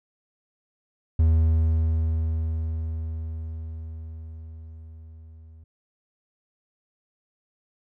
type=tone with level ramp; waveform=triangle; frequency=80.3 Hz; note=E2; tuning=45 cents flat; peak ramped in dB=-13 to -43 dBFS; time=1.19-5.64 s; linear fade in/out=5 ms; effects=none